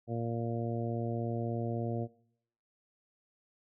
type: harmonic tone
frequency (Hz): 116.54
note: A#2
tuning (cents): 0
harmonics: 1 / 2 / 3 / 4 / 5 / 6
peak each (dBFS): -35 / -38 / -40 / -41 / -42 / -43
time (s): 0.07-2.08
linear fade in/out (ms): 50
effects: noise-tail reverb RT60 0.7 s tail -21 dB re dry